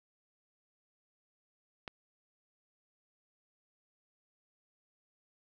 click, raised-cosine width 0.3 ms, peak -24 dBFS, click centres 1.878 s, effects none

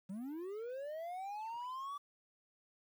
triangle linear sweep, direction up, 180 to 1160 Hz, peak -39 dBFS, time 0.09-1.98 s, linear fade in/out 10 ms, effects 11-bit

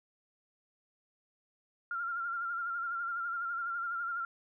sine tone with vibrato, 1385 Hz, F6, 15 cents flat, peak -33 dBFS, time 1.91-4.25 s, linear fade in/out 2 ms, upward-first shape sine, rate 12 Hz, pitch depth 49 cents each way, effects none

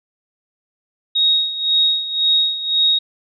sine tone with tremolo, 3762 Hz, A#7, 15 cents sharp, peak -11 dBFS, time 1.15-2.99 s, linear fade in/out 10 ms, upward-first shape sine, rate 1.9 Hz, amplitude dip 75%, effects none

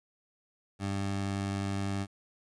20% pulse tone, 98.7 Hz, G2, 12 cents sharp, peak -26 dBFS, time 0.79-2.07 s, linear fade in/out 50 ms, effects resampled to 22050 Hz + 10-bit

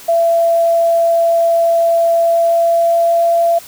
sine tone with pitch glide, 672 to 677.8 Hz, E5 to E5, +33 to +48 cents, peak -9 dBFS, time 0.08-3.59 s, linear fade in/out 10 ms, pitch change +15 cents, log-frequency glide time 2.14-3.32 s, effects white hiss -36 dBFS RMS until 3.67 s

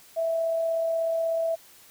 sine tone with amplitude modulation, 658 Hz, E5, 3 cents flat, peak -22 dBFS, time 0.16-1.56 s, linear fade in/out 20 ms, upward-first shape sine, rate 36.4 Hz, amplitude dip 25%, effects white hiss -53 dBFS RMS until 1.9 s

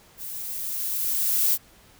violet noise with level ramp, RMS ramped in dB -36 to -20 dBFS, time 0.17-1.58 s, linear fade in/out 50 ms, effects pink hiss -54 dBFS RMS until 1.99 s

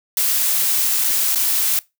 blue noise with dropouts, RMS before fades -18 dBFS, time 0.17-1.79 s, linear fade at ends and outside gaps 1 ms, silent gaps 1.04-1.043 / 1.348-1.357 s, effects noise-tail reverb RT60 0.2 s tail -21 dB re dry

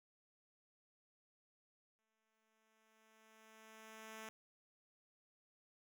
5% pulse tone with exponential growth, 219.9 Hz, A3, 1 cent flat, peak -37 dBFS, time 1.99-4.29 s, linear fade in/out 0 ms, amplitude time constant 500 ms, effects none

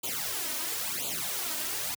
white noise with flanger, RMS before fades -33 dBFS, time 0.03-1.95 s, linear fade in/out 10 ms, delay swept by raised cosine 0.27 to 3.27 ms, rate 0.97 Hz, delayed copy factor +0.9, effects high-pass 100 Hz 12 dB/octave

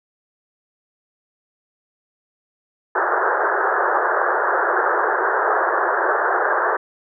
white band-pass noise, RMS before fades -19 dBFS, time 2.95-6.77 s, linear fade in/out 5 ms, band 350 to 1700 Hz, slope 96 dB/octave, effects none

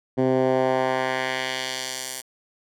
10% pulse tone with band-pass filter sweep, 130 Hz, C3, 11 cents flat, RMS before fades -24 dBFS, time 0.17-2.22 s, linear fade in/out 20 ms, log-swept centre 290 to 10000 Hz, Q 0.96, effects none

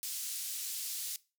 white band-pass noise, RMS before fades -39 dBFS, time 0.03-1.16 s, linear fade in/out 0 ms, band 4100 to 14000 Hz, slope 12 dB/octave, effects noise-tail reverb RT60 0.3 s tail -20 dB re dry

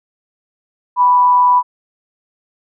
sine tone with amplitude modulation, 987.8 Hz, B5, in tune, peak -6 dBFS, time 0.96-1.63 s, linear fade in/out 50 ms, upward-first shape sine, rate 169 Hz, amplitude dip 30%, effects none

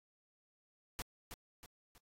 pink noise with echo, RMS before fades -41 dBFS, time 0.99-1.02 s, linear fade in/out 0 ms, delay 320 ms, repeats 3, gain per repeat -7 dB, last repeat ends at 1.98 s, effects AAC 48 kbps

